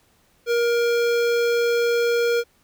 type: tone with notch filter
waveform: square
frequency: 471.9 Hz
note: A#4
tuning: 21 cents sharp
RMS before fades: -20 dBFS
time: 0.46-2.44 s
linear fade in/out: 50 ms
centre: 9700 Hz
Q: 0.81
effects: pink hiss -61 dBFS RMS until 2.63 s